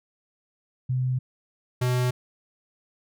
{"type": "tone pair in turn", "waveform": ["sine", "square"], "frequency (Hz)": [127.9, 125.05], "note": ["C3", "B2"], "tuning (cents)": [-39, 22], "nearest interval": "unison", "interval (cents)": 39, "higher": "first", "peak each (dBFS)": -22, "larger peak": "neither", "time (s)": [[0.89, 1.19], [1.81, 2.11]], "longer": "neither", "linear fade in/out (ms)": 10, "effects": []}